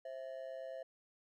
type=ring-modulated tone; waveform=triangle; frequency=594 Hz; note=D5; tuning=20 cents sharp; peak=-38 dBFS; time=0.05-0.83 s; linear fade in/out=5 ms; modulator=64.5 Hz; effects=none